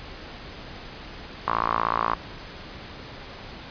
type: tone with band-pass filter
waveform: sawtooth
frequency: 56.5 Hz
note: A1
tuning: 47 cents sharp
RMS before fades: -25 dBFS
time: 1.47-2.15 s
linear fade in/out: 5 ms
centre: 1100 Hz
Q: 6.3
effects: pink hiss -40 dBFS RMS until 3.7 s + resampled to 11025 Hz